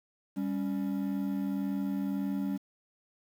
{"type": "tone pair together", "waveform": "triangle", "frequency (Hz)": [197.4, 279.2], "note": ["G3", "C#4"], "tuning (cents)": [12, 13], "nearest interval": "tritone", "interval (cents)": 601, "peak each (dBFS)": [-30, -31], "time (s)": [0.36, 2.58], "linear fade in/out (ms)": 20, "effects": ["9-bit"]}